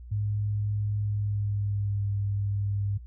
sine tone with pitch glide, 103.83 to 100.76 Hz, G#2 to G2, 0 to +48 cents, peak -26 dBFS, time 0.11-2.98 s, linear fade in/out 10 ms, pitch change -52 cents, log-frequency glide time 1.02-2.07 s, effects noise-tail reverb RT60 0.1 s tail -18 dB re dry + added 60 Hz sine -41 dBFS peak until 3.06 s

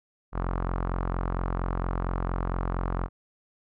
sawtooth tone with low-pass filter, 44.34 Hz, F1, 27 cents sharp, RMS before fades -29 dBFS, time 0.32-3.09 s, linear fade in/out 50 ms, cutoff 1200 Hz, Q 2.7, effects none

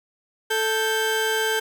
30% pulse tone pair together, 440 / 1568 Hz, A4 / G6, 0 / 0 cents, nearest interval octave + minor seventh, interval 2200 cents, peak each -21 dBFS, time 0.5-1.6 s, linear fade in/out 10 ms, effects none

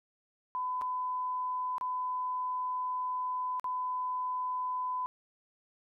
sine tone with dropouts, 1006 Hz, B5, 32 cents sharp, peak -31 dBFS, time 0.55-5.06 s, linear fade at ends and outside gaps 0 ms, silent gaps 0.813-0.819 / 1.782-1.811 / 3.597-3.643 s, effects none

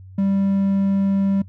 triangle tone, 196 Hz, G3, in tune, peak -14 dBFS, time 0.18-1.42 s, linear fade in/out 5 ms, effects noise-tail reverb RT60 0.1 s tail -20 dB re dry + added 94 Hz sine -38 dBFS peak until 1.48 s

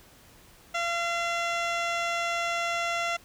15% pulse tone with low-pass filter, 684 Hz, F5, 36 cents flat, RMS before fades -29 dBFS, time 0.74-3.17 s, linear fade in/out 10 ms, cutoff 5000 Hz, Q 1.3, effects pink hiss -55 dBFS RMS until 3.24 s

